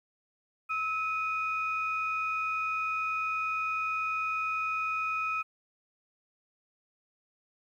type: tone pair together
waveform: sine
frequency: 1295.5 / 2484 Hz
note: E6 / D#7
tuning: -30 / -3 cents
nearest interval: major seventh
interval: 1127 cents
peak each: -30 / -32 dBFS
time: 0.69-5.43 s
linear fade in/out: 20 ms
effects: tanh soft clip ceiling -21 dBFS + 11-bit